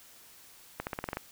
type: accelerating click train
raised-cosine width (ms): 0.5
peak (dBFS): -18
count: 8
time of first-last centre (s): 0.8-1.17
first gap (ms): 69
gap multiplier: 0.91
effects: white hiss -55 dBFS RMS until 1.31 s